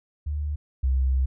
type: tone pair in turn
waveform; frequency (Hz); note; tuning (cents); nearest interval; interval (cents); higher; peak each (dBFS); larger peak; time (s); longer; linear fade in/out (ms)
sine; 74 / 65.42; D2 / C2; +14 / 0; major second; 214; first; -25 / -19; second; 0.26-0.56 / 0.83-1.26; second; 10
effects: none